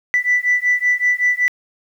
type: beating tone pair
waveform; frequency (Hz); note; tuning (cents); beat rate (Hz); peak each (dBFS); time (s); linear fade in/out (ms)
sine; 1975.5 / 1980.8; B6 / B6; 0 / +5; 5.3; -16; 0.14-1.48; 0
effects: tanh soft clip ceiling -8 dBFS + 8-bit